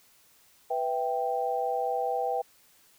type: chord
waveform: sine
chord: E minor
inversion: second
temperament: equal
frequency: 493.9 / 659.3 / 784 Hz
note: B4 / E5 / G5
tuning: 0 / 0 / 0 cents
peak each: -31 / -33 / -29 dBFS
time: 0.7-2.42 s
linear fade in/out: 10 ms
effects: white hiss -61 dBFS RMS until 2.98 s